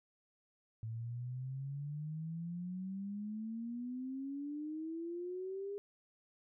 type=exponential sweep; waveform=sine; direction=up; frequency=110.4 to 408.7 Hz; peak=-39 dBFS; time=0.83-5.78 s; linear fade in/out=0 ms; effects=none